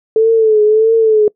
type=tone with vibrato; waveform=sine; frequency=437.6 Hz; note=A4; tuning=9 cents flat; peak=-6 dBFS; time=0.16-1.28 s; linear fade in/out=2 ms; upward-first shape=triangle; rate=1.6 Hz; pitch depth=71 cents each way; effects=noise-tail reverb RT60 0.1 s tail -24 dB re dry